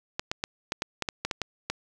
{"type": "clicks", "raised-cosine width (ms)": 0.2, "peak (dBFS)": -11, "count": 11, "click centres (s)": [0.195, 0.315, 0.439, 0.721, 0.821, 1.023, 1.088, 1.25, 1.312, 1.417, 1.7], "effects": ["8-bit"]}